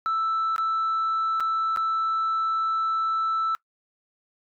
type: tone with dropouts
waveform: sine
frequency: 1321 Hz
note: E6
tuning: 3 cents sharp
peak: -20 dBFS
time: 0.06-3.55 s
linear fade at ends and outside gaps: 0 ms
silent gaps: 0.562-0.581 / 1.4-1.405 / 1.762-1.772 s
effects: noise-tail reverb RT60 0.1 s tail -23 dB re dry + tanh soft clip ceiling -20 dBFS